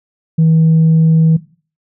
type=tone; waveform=sine; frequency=161 Hz; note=E3; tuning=41 cents flat; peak=-5 dBFS; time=0.38-1.37 s; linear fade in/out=10 ms; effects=noise-tail reverb RT60 0.4 s tail -18 dB re dry + tanh soft clip ceiling -4 dBFS